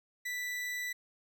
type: tone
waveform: 40% pulse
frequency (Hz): 1975.5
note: B6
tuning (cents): 0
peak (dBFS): -34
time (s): 0.25-0.93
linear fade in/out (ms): 10
effects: none